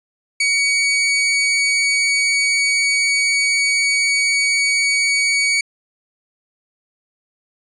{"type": "tone", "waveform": "sawtooth", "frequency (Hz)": 2252, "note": "C#7", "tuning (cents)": 27, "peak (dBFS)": -11, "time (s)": [0.4, 5.61], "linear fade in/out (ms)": 5, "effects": ["resampled to 22050 Hz"]}